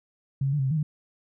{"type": "tone with pitch steps", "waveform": "sine", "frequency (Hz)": [136.4, 137.2, 148, 134.1, 132.3, 159, 150.6], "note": ["C#3", "C#3", "D3", "C3", "C3", "D#3", "D3"], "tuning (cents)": [-28, -17, 14, 43, 20, 38, 44], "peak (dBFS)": -22, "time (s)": [0.41, 0.83], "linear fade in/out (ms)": 5, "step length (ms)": 60, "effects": []}